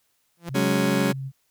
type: tone with exponential growth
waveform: sawtooth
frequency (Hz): 170.5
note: F3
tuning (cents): -41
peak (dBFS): -24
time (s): 0.37-0.49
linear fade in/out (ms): 0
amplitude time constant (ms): 24
type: tone with pitch glide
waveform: sine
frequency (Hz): 133.4 to 134.64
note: C3 to C3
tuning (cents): +34 to +50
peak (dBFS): -29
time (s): 0.47-1.32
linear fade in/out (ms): 50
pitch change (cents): +16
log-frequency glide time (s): 0.6-0.82
type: chord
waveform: 30% pulse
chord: F# suspended second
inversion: none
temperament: just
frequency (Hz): 185 / 208.1 / 277.5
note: F#3 / G#3 / C#4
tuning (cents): 0 / +4 / +2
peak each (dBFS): -22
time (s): 0.54-1.13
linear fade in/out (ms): 20
effects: white hiss -69 dBFS RMS until 1.5 s